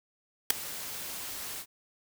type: noise with ADSR envelope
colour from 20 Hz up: white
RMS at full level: -18 dBFS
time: 0.5-1.66 s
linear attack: 4 ms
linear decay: 7 ms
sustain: -21 dB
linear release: 66 ms
effects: none